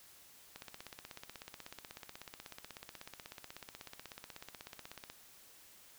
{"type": "click train", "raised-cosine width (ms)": 0.2, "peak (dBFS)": -29, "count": 75, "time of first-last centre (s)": [0.56, 5.1], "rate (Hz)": 16.3, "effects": ["white hiss -60 dBFS RMS until 5.98 s"]}